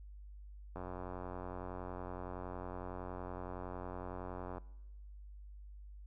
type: click train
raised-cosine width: 1 ms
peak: -30 dBFS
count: 348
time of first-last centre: 0.76-4.582 s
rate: 90.8 Hz
effects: noise-tail reverb RT60 1.0 s tail -21 dB re dry + added 50 Hz sine -49 dBFS peak until 6.06 s